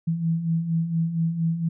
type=beating tone pair; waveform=sine; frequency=161.7 / 166 Hz; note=E3 / E3; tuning=-33 / +12 cents; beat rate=4.3 Hz; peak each=-29 / -22 dBFS; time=0.07-1.69 s; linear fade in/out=10 ms; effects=none